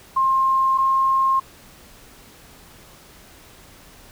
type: tone pair in turn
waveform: sine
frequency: 1062 / 1066.9 Hz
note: C6 / C6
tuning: +25 / +33 cents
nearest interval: unison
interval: 8 cents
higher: second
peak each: -15 dBFS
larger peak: neither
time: 0.16-0.78 / 0.78-1.4 s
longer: neither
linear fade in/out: 10 ms
effects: pink hiss -47 dBFS RMS until 4.11 s